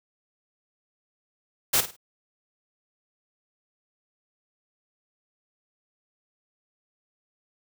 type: noise with echo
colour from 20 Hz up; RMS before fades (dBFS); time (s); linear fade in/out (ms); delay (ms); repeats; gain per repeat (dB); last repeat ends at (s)
white; -21; 1.73-1.81; 10; 52; 3; -11; 1.966
effects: none